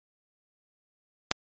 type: click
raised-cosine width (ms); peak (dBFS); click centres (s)
0.2; -5; 1.314
effects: MP3 32 kbps